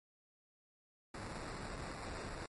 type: noise with sample-and-hold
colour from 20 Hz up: pink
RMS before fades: -45 dBFS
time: 1.14-2.46 s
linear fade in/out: 5 ms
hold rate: 3150 Hz
effects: MP3 48 kbps